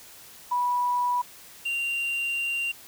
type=tone pair in turn; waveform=sine / triangle; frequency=980 / 2772 Hz; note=B5 / F7; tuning=-14 / -14 cents; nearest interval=octave + tritone; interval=1800 cents; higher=second; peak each=-22 / -24 dBFS; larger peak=first; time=0.51-1.22 / 1.65-2.72 s; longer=second; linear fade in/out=10 ms; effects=white hiss -48 dBFS RMS until 2.87 s